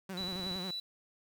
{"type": "tone with vibrato", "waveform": "sawtooth", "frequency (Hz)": 184.3, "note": "F#3", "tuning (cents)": -7, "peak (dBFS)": -35, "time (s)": [0.09, 0.71], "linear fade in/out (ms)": 5, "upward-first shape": "sine", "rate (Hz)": 11, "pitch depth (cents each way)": 87}
{"type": "tone with tremolo", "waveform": "sine", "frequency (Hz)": 3951, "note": "B7", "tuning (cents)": 0, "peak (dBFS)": -36, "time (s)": [0.17, 0.8], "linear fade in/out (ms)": 5, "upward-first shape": "sine", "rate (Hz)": 3.8, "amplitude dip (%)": 35}
{"type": "clicks", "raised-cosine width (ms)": 3, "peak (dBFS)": -37, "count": 10, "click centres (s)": [0.209, 0.239, 0.283, 0.327, 0.358, 0.395, 0.435, 0.466, 0.513, 0.559]}
{"effects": ["9-bit"]}